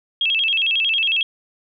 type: tone with vibrato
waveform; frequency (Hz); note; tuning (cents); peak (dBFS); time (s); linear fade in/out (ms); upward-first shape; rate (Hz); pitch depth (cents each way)
sine; 2935; F#7; -15; -16; 0.21-1.23; 2; square; 11; 180
effects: none